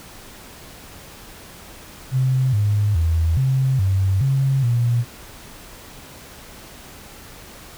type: tone with pitch steps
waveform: sine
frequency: 130.2 / 103.7 / 81.7 / 132.4 / 95.9 / 135.3 / 119.4 Hz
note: C3 / G#2 / E2 / C3 / G2 / C#3 / A#2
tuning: -8 / -2 / -15 / +21 / -37 / -42 / +42 cents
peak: -15 dBFS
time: 2.11-5.05 s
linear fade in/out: 50 ms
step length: 420 ms
effects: pink hiss -41 dBFS RMS until 7.77 s